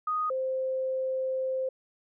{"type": "tone pair in turn", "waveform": "sine", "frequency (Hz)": [1243, 522.6], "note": ["D#6", "C5"], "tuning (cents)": [-2, -2], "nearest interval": "octave + minor third", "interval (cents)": 1500, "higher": "first", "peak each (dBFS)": [-26, -27], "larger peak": "first", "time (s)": [[0.07, 0.3], [0.3, 1.69]], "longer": "second", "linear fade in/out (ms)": 5, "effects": []}